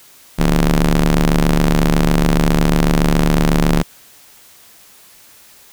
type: ring-modulated tone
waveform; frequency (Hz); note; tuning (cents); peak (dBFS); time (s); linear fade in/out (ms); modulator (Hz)
sawtooth; 74.1; D2; +16; -4; 0.38-3.83; 20; 97.3
effects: white hiss -45 dBFS RMS until 5.72 s